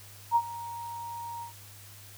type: tone with ADSR envelope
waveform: sine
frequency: 937 Hz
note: A#5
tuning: 9 cents sharp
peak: -18 dBFS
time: 0.31-1.53 s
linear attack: 47 ms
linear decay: 57 ms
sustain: -18 dB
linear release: 110 ms
effects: added 101 Hz sine -51 dBFS peak until 2.17 s + white hiss -51 dBFS RMS until 2.17 s